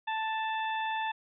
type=harmonic tone; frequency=881 Hz; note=A5; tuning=2 cents sharp; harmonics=1 / 2 / 3 / 4; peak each=-31 / -37 / -41 / -43 dBFS; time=0.07-1.12 s; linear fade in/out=10 ms; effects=none